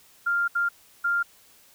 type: tone bursts at uneven times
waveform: sine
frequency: 1396.9 Hz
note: F6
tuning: in tune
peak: -21 dBFS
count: 3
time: 0.26-0.48 / 0.55-0.69 / 1.04-1.23 s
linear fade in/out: 10 ms
effects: white hiss -56 dBFS RMS until 1.74 s